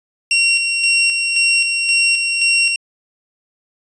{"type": "tone with tremolo", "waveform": "sawtooth", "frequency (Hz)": 2743, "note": "F7", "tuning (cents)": -32, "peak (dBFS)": -8, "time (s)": [0.31, 2.76], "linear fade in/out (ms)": 2, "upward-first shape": "square", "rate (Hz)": 1.9, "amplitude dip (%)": 40, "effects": ["resampled to 22050 Hz"]}